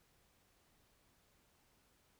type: silence
effects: pink hiss -73 dBFS RMS until 2.19 s